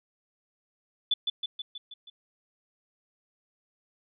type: tone with echo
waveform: sine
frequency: 3479 Hz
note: A7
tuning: 20 cents flat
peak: -21 dBFS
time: 1.11-1.14 s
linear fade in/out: 5 ms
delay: 160 ms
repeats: 6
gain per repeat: -4 dB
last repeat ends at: 2.1 s
effects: none